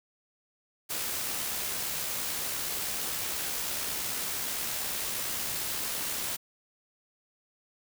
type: noise with amplitude modulation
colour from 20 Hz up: white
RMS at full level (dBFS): -32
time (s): 0.89-6.37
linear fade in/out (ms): 20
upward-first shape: sine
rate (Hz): 68.8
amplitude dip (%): 25
effects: none